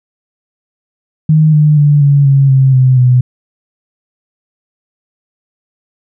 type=tone with pitch steps; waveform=sine; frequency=155.56 / 150.87 / 146.32 / 141.91 / 137.63 / 133.48 / 129.46 / 125.55 Hz; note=D#3 / D3 / D3 / C#3 / C#3 / C3 / C3 / B2; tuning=0 / +47 / -6 / +41 / -12 / +35 / -18 / +29 cents; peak=-4 dBFS; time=1.29-3.21 s; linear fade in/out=5 ms; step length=240 ms; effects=none